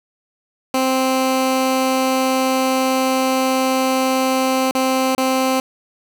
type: tone with dropouts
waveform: 15% pulse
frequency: 261.6 Hz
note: C4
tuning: in tune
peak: -9 dBFS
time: 0.74-5.6 s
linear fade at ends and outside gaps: 2 ms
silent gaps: 4.711-4.75 / 5.15-5.179 s
effects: none